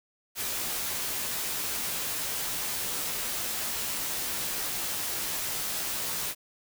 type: noise with comb filter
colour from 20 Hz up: white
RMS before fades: -32 dBFS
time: 0.35-6.35 s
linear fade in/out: 50 ms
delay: 15 ms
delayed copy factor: -0.5
effects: none